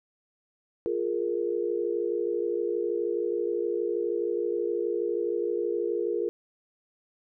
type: tone cluster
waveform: sine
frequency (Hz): 349.2 / 415.8 / 468.2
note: F4 / G#4 / A#4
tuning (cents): 0 / +2 / +8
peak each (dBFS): -30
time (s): 0.86-6.29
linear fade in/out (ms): 0
effects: none